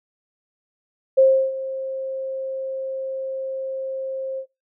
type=tone with ADSR envelope; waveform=sine; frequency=531 Hz; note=C5; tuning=25 cents sharp; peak=-9 dBFS; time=1.17-4.46 s; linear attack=16 ms; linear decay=330 ms; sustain=-16 dB; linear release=77 ms; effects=noise-tail reverb RT60 0.2 s tail -20 dB re dry